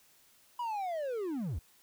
triangle linear sweep, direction down, 987.8 to 56.9 Hz, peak -31 dBFS, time 0.59-1.59 s, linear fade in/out 5 ms, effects white hiss -64 dBFS RMS until 1.82 s

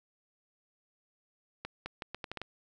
accelerating click train, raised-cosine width 0.3 ms, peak -22 dBFS, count 8, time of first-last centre 1.65-2.417 s, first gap 210 ms, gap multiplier 0.77, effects none

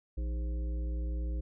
harmonic tone with a mistuned harmonic, 58.27 Hz, A#1, in tune, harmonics 1 / 3 / 5 / 7 / 9, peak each -31 / -48 / -47 / -54 / -53 dBFS, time 0.17-1.41 s, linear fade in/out 10 ms, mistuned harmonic 5, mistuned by +120 cents, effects none

